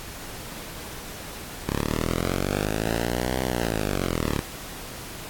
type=linear two-way sweep; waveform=5% pulse; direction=up then down; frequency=33.66 to 65 to 33.66 Hz; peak=-13 dBFS; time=1.66-4.41 s; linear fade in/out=10 ms; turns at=3.41 s; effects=pink hiss -38 dBFS RMS until 5.29 s + AAC 64 kbps